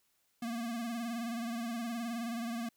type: tone with vibrato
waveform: square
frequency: 233.1 Hz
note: A#3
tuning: in tune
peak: -36 dBFS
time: 0.42-2.69 s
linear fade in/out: 5 ms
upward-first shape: sine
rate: 19 Hz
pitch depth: 59 cents each way
effects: white hiss -75 dBFS RMS until 2.76 s